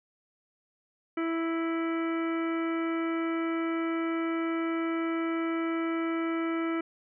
harmonic tone, 329.6 Hz, E4, in tune, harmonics 1 / 2 / 3 / 4 / 5 / 6 / 7 / 9, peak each -28 / -40 / -46 / -37 / -47 / -43 / -43 / -52 dBFS, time 1.17-6.81 s, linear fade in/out 5 ms, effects none

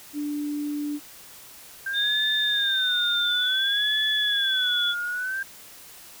sine tone, 293.7 Hz, D4, in tune, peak -26 dBFS, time 0.13-1 s, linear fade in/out 50 ms
sine tone with vibrato, 1568 Hz, G6, in tune, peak -26 dBFS, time 1.86-5.43 s, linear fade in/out 5 ms, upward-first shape sine, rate 0.57 Hz, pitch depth 170 cents each way
sine tone with pitch glide, 3625 to 3422 Hz, A#7 to A7, -49 to -49 cents, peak -22 dBFS, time 1.93-4.95 s, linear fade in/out 50 ms, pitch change -100 cents, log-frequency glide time 3.12-3.52 s
effects white hiss -46 dBFS RMS until 6.2 s

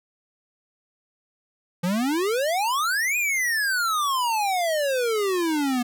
square exponential two-way sweep, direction up then down, 168.2 to 2500 to 238.9 Hz, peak -22 dBFS, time 1.83-5.83 s, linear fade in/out 10 ms, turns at 3.17 s, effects none

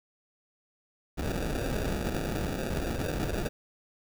pink noise with sample-and-hold, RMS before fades -31 dBFS, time 1.17-3.49 s, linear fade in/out 20 ms, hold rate 1050 Hz, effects none

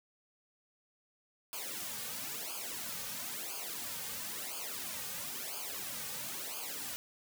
white noise with flanger, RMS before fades -41 dBFS, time 1.53-6.96 s, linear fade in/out 0 ms, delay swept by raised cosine 0.52 to 3.02 ms, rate 0.99 Hz, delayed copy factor -0.95, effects none

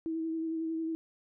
sine tone with vibrato, 324 Hz, E4, 30 cents flat, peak -31 dBFS, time 0.06-0.95 s, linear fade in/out 0 ms, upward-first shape sine, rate 11 Hz, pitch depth 20 cents each way, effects none

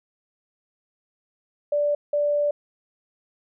sine tone bursts at uneven times, 585 Hz, D5, 7 cents flat, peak -19 dBFS, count 2, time 1.72-1.95 / 2.13-2.51 s, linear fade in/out 5 ms, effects none

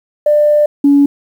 sine tone pair in turn, 595 / 283.3 Hz, D5 / C#4, +22 / +38 cents, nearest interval octave + minor second, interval 1284 cents, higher first, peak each -6 / -4 dBFS, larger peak second, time 0.26-0.66 / 0.84-1.06 s, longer first, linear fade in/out 5 ms, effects tanh soft clip ceiling 0 dBFS + 7-bit

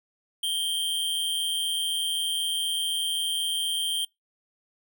square tone with amplitude modulation, 3168 Hz, G7, 18 cents sharp, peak -23 dBFS, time 0.43-4.05 s, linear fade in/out 5 ms, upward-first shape sine, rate 165 Hz, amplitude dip 55%, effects noise-tail reverb RT60 0.2 s tail -26 dB re dry

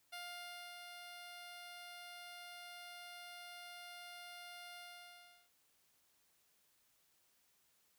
10% pulse tone with ADSR envelope, 704 Hz, F5, 14 cents sharp, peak -37 dBFS, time 0.12-5.5 s, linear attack 14 ms, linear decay 620 ms, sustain -5 dB, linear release 720 ms, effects white hiss -75 dBFS RMS until 7.98 s

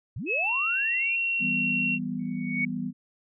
sine linear sweep, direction up, 79.4 to 2489 Hz, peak -31 dBFS, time 0.16-1.16 s, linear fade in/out 5 ms
sine tone with pitch glide, 2580 to 2733 Hz, E7 to F7, -38 to -38 cents, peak -24 dBFS, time 0.26-1.99 s, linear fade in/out 50 ms, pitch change +100 cents, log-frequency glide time 0.4-0.51 s
sine chord, E minor, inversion none, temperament equal, 164.81 / 196 / 246.9 Hz, E3 / G3 / B3, 0 / 0 / 0 cents, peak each -35 / -33 / -31 dBFS, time 1.39-2.93 s, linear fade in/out 50 ms
sine tone with exponential growth, 2230 Hz, C#7, 10 cents sharp, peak -22 dBFS, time 2.19-2.65 s, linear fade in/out 5 ms, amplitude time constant 99 ms
effects none

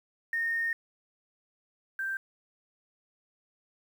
sine tone pair in turn, 1839 / 1570.4 Hz, A#6 / G6, -24 / +3 cents, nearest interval minor third, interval 273 cents, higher first, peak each -27 / -30 dBFS, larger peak first, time 0.33-0.73 / 1.99-2.17 s, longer first, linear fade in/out 2 ms, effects 9-bit

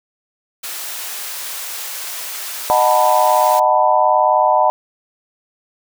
white high-pass noise, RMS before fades -27 dBFS, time 0.63-3.6 s, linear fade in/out 10 ms, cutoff 610 Hz, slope 12 dB/octave
sine chord, B dominant seventh, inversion first, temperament just, 617.4 / 740.8 / 889 / 987.8 Hz, D#5 / F#5 / A5 / B5, -14 / +2 / +18 / 0 cents, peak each -16 dBFS, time 2.7-4.7 s, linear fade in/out 0 ms
effects none

